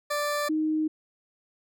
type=tone pair in turn; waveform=20% pulse / sine; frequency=587.3 / 311.1 Hz; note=D5 / D#4; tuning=0 / 0 cents; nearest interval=major seventh; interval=1100 cents; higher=first; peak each=-21 / -23 dBFS; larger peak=first; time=0.1-0.49 / 0.49-0.88 s; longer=neither; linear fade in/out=10 ms; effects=none